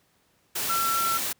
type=tone in noise; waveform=sine; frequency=1349 Hz; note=E6; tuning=40 cents sharp; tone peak=-24 dBFS; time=0.69-1.18 s; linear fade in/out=10 ms; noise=white; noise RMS=-29 dBFS; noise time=0.55-1.33 s; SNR=+2 dB; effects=pink hiss -66 dBFS RMS until 1.39 s + high-pass 80 Hz 12 dB/octave